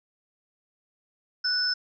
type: tone pair together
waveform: sine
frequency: 1480 / 5259 Hz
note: F#6 / E8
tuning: 0 / -5 cents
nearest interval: octave + minor seventh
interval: 2195 cents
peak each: -29 / -24 dBFS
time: 1.44-1.74 s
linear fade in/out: 10 ms
effects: none